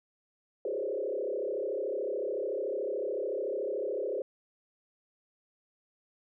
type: tone with frequency modulation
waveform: sine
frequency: 466.2 Hz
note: A#4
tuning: in tune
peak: -30 dBFS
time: 0.65-4.22 s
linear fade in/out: 2 ms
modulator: 33.7 Hz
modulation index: 2.8
effects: none